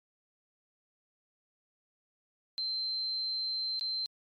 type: tone with dropouts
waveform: sine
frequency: 4113 Hz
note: C8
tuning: 30 cents flat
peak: -31 dBFS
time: 2.58-4.06 s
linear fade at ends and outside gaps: 0 ms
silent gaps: 3.795-3.81 s
effects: MP3 64 kbps